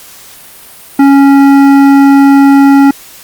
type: tone with hard clipping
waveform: sine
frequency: 277.2 Hz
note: C#4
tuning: in tune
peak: -3 dBFS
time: 0.99-2.91 s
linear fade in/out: 5 ms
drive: 12 dB
effects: white hiss -33 dBFS RMS until 3.23 s + Opus 48 kbps